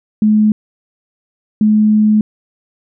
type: tone pair in turn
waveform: sine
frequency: 213.5 / 213.5 Hz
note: G#3 / G#3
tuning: +48 / +48 cents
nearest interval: unison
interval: 0 cents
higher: neither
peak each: -7 dBFS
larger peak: neither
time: 0.22-0.52 / 1.61-2.21 s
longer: second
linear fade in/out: 2 ms
effects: none